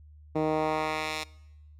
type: tone with band-pass filter sweep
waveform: 10% pulse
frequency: 155.56 Hz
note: D#3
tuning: in tune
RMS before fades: -29 dBFS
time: 0.35-1.24 s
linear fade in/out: 10 ms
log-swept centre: 330 to 4100 Hz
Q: 0.79
effects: noise-tail reverb RT60 0.9 s tail -22 dB re dry + added 75 Hz sine -49 dBFS peak until 1.79 s